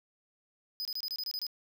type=tone bursts; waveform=square; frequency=5000 Hz; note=D#8; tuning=8 cents sharp; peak=-34 dBFS; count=9; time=0.8-1.467 s; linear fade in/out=0 ms; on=51 ms; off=26 ms; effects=none